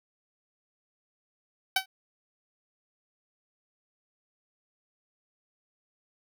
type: tone with exponential decay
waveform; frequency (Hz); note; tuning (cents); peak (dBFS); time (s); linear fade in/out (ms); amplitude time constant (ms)
10% pulse; 763; G5; -47; -11; 1.76-1.86; 5; 21
effects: none